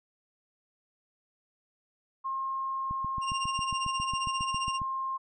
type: tone with pitch glide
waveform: sine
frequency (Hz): 1069 to 1062.2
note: C6 to C6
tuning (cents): +37 to +26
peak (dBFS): -30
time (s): 2.24-5.18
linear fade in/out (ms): 20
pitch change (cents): -11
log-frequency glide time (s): 3.53-3.75
type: click train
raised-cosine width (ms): 5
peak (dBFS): -27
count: 15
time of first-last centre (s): 2.91-4.817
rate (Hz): 7.34
type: tone with tremolo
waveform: sawtooth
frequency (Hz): 2794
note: F7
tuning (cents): 0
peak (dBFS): -27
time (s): 3.21-4.8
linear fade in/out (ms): 50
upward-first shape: sine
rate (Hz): 15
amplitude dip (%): 80
effects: resampled to 22050 Hz